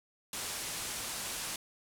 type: low-pass noise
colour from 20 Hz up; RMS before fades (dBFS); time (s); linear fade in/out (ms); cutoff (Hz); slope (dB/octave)
white; -39; 0.33-1.56; 2; 11000; 24
effects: none